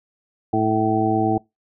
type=harmonic tone; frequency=109.6 Hz; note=A2; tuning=6 cents flat; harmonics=1 / 2 / 3 / 4 / 6 / 7; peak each=-26 / -25 / -21 / -26 / -28 / -21 dBFS; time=0.53-1.38 s; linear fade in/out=5 ms; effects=noise-tail reverb RT60 0.2 s tail -24 dB re dry